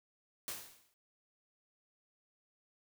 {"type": "noise with exponential decay", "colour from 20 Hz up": "white", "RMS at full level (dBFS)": -39, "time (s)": [0.48, 0.94], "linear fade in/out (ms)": 0, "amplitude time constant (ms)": 100, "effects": []}